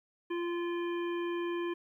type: harmonic tone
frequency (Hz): 345.6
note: F4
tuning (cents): -18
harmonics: 1 / 3 / 5 / 7 / 9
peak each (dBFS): -32 / -42 / -46 / -49 / -51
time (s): 0.3-1.74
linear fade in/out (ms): 10
effects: 12-bit